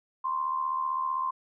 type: tone with amplitude modulation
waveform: sine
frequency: 1046.5 Hz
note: C6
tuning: in tune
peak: -24 dBFS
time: 0.24-1.31 s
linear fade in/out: 10 ms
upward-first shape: sine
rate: 75.6 Hz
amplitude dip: 60%
effects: none